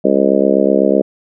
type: harmonic tone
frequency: 68 Hz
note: C#2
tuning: 33 cents flat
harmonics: 3 / 4 / 5 / 6 / 7 / 8 / 9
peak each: -17 / -17 / -17 / -17 / -17 / -17 / -17 dBFS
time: 0.04-1.02 s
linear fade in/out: 10 ms
effects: none